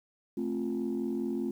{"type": "chord", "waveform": "sine", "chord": "F major", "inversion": "first", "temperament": "equal with one note detuned", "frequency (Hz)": [220, 264.8, 349.2], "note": ["A3", "C4", "F4"], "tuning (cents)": [0, 21, 0], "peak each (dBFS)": -33, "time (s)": [0.37, 1.51], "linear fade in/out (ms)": 5, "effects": ["tanh soft clip ceiling -24 dBFS", "10-bit"]}